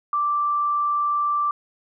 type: tone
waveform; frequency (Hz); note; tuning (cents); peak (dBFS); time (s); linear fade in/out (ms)
sine; 1173; D6; -2; -19; 0.13-1.51; 2
effects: none